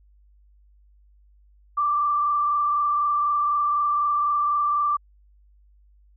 sine tone with frequency modulation, 1174.7 Hz, D6, in tune, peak -19 dBFS, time 1.77-4.97 s, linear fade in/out 10 ms, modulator 24 Hz, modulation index 0.85, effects added 50 Hz sine -53 dBFS peak until 6.16 s

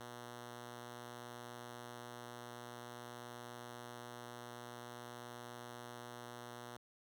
5% pulse tone, 120.5 Hz, B2, 42 cents flat, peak -37 dBFS, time 0-6.77 s, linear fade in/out 5 ms, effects none

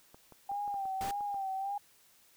clicks, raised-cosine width 1 ms, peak -38 dBFS, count 9, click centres 0.145 / 0.323 / 0.516 / 0.678 / 0.742 / 0.855 / 1.035 / 1.208 / 1.344 s
sine tone with vibrato, 792 Hz, G5, 18 cents sharp, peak -33 dBFS, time 0.49-1.78 s, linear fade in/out 5 ms, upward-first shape sine, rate 1.7 Hz, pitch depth 62 cents each way
pink noise, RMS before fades -42 dBFS, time 1.01-1.11 s, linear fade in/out 0 ms
effects white hiss -64 dBFS RMS until 2.36 s

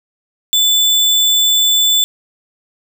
sine tone with sample-and-hold, 3493 Hz, A7, 13 cents flat, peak -9 dBFS, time 0.53-2.04 s, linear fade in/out 0 ms, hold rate 11025 Hz, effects none

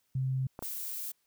sine tone, 131.4 Hz, C3, 8 cents sharp, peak -28 dBFS, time 0.15-0.47 s, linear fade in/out 5 ms
clicks, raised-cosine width 1 ms, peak -26 dBFS, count 2, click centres 0.591 / 0.625 s
violet noise, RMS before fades -38 dBFS, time 0.62-1.12 s, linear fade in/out 10 ms
effects white hiss -75 dBFS RMS until 1.26 s

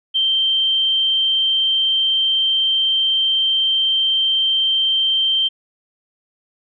sine tone, 3136 Hz, G7, in tune, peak -14 dBFS, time 0.14-5.49 s, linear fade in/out 20 ms, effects none

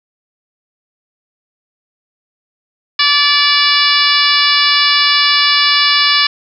harmonic tone, 579 Hz, D5, 25 cents flat, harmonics 2 / 3 / 4 / 5 / 6 / 7 / 8 / 9, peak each -17 / -17 / -17 / -17 / -17 / -17 / -17 / -17 dBFS, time 2.99-6.27 s, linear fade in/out 5 ms, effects none

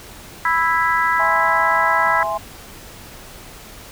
harmonic tone, 329.6 Hz, E4, in tune, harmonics 3 / 4 / 5 / 6, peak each -19 / -20 / -21 / -22 dBFS, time 0.45-2.23 s, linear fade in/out 2 ms
sine chord, E augmented, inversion none, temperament equal, 659.3 / 830.6 / 1046.5 Hz, E5 / G#5 / B#5, 0 / 0 / 0 cents, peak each -24 dBFS, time 1.19-2.38 s, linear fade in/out 10 ms
effects pink hiss -39 dBFS RMS until 3.91 s

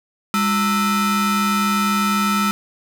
45% pulse ring-modulated tone, 556 Hz, C#5, 5 cents sharp, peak -13 dBFS, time 0.34-2.51 s, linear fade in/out 0 ms, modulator 760 Hz, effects none

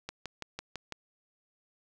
click train, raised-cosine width 0.2 ms, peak -20 dBFS, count 6, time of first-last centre 0.09-0.923 s, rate 6 Hz, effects none

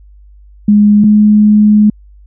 sine tone pair in turn, 207.7 / 210.6 Hz, G#3 / G#3, 0 / +24 cents, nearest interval unison, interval 24 cents, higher second, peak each -3 dBFS, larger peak neither, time 0.68-1.04 / 1.04-1.9 s, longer second, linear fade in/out 5 ms, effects added 50 Hz sine -36 dBFS peak until 2.26 s

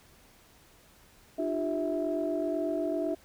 sine tone cluster, 302.3 / 350.3 / 392.4 / 653 Hz, D#4 / F4 / G4 / E5, -50 / +5 / +2 / -17 cents, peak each -32 / -33 / -38 / -31 dBFS, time 1.38-3.15 s, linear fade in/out 10 ms, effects tanh soft clip ceiling -19 dBFS + pink hiss -59 dBFS RMS until 3.24 s

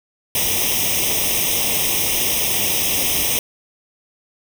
white noise with comb filter, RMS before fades -19 dBFS, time 0.35-3.39 s, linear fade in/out 2 ms, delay 0.34 ms, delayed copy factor +1, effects none

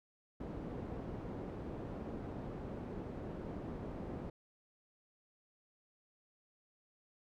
white low-pass noise, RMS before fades -44 dBFS, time 0.4-4.3 s, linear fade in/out 5 ms, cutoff 380 Hz, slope 12 dB/octave, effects none

